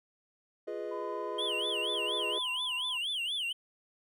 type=chord; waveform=triangle; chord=F half-diminished seventh; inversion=none; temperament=equal; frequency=349.2 / 415.3 / 493.9 / 622.3 Hz; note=F4 / Ab4 / Cb5 / Eb5; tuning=0 / 0 / 0 / 0 cents; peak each=-40 / -37 / -40 / -39 dBFS; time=0.67-2.39 s; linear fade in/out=10 ms
type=tone with tremolo; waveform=sine; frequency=1011 Hz; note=B5; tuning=40 cents sharp; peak=-39 dBFS; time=0.91-2.98 s; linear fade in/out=10 ms; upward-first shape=sine; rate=0.93 Hz; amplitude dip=40%
type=tone with vibrato; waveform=triangle; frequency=3100 Hz; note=G7; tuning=20 cents flat; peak=-30 dBFS; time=1.38-3.53 s; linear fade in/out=10 ms; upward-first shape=sine; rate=4.2 Hz; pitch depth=220 cents each way
effects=none